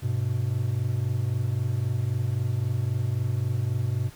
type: tone pair together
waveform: triangle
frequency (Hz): 100.82 / 124.6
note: G2 / B2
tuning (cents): +49 / +16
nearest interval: major third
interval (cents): 367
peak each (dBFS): -25 / -24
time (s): 0.02-4.1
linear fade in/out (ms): 20
effects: pink hiss -50 dBFS RMS until 4.15 s